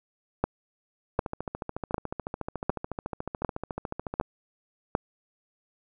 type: two click trains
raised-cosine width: 1 ms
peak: -9 / -18 dBFS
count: 7 / 43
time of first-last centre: 0.44-4.951 / 1.19-4.212 s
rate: 1.33 / 13.9 Hz
effects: none